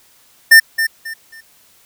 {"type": "tone with echo", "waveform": "square", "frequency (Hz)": 1800, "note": "A6", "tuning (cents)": 39, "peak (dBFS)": -3, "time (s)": [0.51, 0.6], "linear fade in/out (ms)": 10, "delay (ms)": 270, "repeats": 3, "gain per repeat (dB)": -11, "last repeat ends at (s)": 1.41, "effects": ["white hiss -51 dBFS RMS until 1.85 s"]}